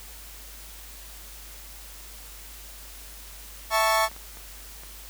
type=chord; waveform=30% pulse; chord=A major; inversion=second; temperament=equal; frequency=659.3 / 880 / 1108.7 Hz; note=E5 / A5 / C#6; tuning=0 / 0 / 0 cents; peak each=-22 dBFS; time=3.7-4.09 s; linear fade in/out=50 ms
type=clicks; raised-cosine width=0.5 ms; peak=-30 dBFS; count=5; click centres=3.99 / 4.115 / 4.164 / 4.371 / 4.835 s
effects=added 50 Hz sine -45 dBFS peak until 5.09 s + white hiss -45 dBFS RMS until 5.09 s